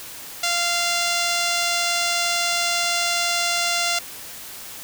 5% pulse tone with notch filter, 693 Hz, F5, 14 cents flat, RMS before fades -22 dBFS, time 0.43-3.99 s, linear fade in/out 5 ms, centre 12000 Hz, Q 0.98, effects white hiss -37 dBFS RMS until 4.83 s

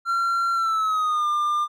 triangle tone with pitch glide, 1369 to 1198.7 Hz, F6 to D6, -35 to +35 cents, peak -18 dBFS, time 0.05-1.68 s, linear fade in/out 50 ms, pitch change -230 cents, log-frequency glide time 0.53-1.27 s, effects none

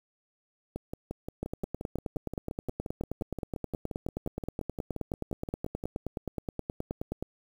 two click trains, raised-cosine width 2 ms, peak -19 / -22 dBFS, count 56 / 30, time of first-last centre 1.43-7.226 / 0.76-5.839 s, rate 9.49 / 5.71 Hz, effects 8-bit

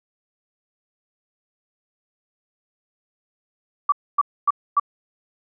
sine tone bursts, 1153 Hz, D6, 32 cents flat, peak -13 dBFS, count 4, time 3.89-4.798 s, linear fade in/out 5 ms, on 32 ms, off 260 ms, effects none

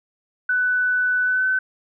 sine tone with pitch glide, 1494 to 1519.2 Hz, F#6 to F#6, +16 to +45 cents, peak -17 dBFS, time 0.49-1.59 s, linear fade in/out 5 ms, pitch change +29 cents, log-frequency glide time 1.24-1.46 s, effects none

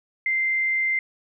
sine tone, 2086 Hz, C7, 6 cents flat, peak -20 dBFS, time 0.26-0.99 s, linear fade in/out 2 ms, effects none

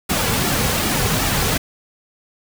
pink noise with flanger, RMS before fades -19 dBFS, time 0.09-1.58 s, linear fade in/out 10 ms, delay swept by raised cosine 1.9 to 3.3 ms, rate 2.6 Hz, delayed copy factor -0.5, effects none

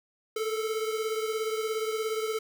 square beating tone pair, 435.6 / 452.6 Hz, A4 / A4, -17 / +49 cents, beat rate 17 Hz, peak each -30 / -36 dBFS, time 0.36-2.39 s, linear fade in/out 5 ms, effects 9-bit

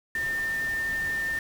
sine tone in noise, 1803 Hz, A6, 42 cents sharp, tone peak -26 dBFS, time 0.15-1.39 s, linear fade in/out 2 ms, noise pink, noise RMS -41 dBFS, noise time 0.15-1.39 s, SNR +12 dB, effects none

